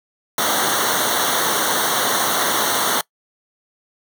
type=noise with comb filter; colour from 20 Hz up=pink; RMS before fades=-19 dBFS; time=0.38-3.01 s; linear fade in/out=2 ms; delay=0.4 ms; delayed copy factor=-1; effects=noise-tail reverb RT60 0.1 s tail -22 dB re dry + high-pass 150 Hz 12 dB/octave